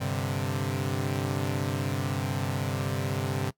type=chord; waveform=sawtooth; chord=G suspended fourth; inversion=none; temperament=equal; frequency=98 / 130.81 / 146.83 Hz; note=G2 / C3 / D3; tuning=0 / 0 / 0 cents; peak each=-28 / -27 / -29 dBFS; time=0-3.51 s; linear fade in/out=20 ms; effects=noise-tail reverb RT60 0.1 s tail -19 dB re dry